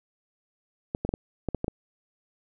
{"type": "clicks", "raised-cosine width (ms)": 2, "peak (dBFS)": -14, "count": 8, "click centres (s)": [0.949, 1.05, 1.091, 1.139, 1.487, 1.547, 1.644, 1.681], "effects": []}